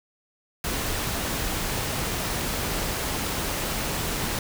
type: noise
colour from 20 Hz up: pink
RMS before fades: -28 dBFS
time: 0.64-4.39 s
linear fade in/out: 2 ms
effects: none